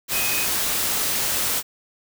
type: tone in noise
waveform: sine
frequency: 2510 Hz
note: D#7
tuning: 15 cents sharp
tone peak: -27 dBFS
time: 0.11-0.48 s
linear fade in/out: 50 ms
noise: white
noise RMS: -23 dBFS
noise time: 0.08-1.63 s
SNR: -7 dB
effects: none